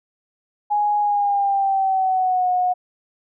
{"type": "tone with pitch glide", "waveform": "sine", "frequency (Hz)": [830.6, 727.3], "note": ["G#5", "F#5"], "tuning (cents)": [0, -30], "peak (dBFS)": -16, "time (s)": [0.7, 2.74], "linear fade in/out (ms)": 20, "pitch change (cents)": -230, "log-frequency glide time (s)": [1, 2.49], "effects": []}